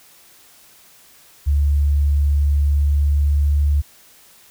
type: tone with pitch glide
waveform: sine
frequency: 72 to 72.58 Hz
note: D2 to D2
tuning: -34 to -20 cents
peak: -13 dBFS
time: 1.46-3.82 s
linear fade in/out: 20 ms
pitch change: +14 cents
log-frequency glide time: 2.63-3.65 s
effects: white hiss -49 dBFS RMS until 4.5 s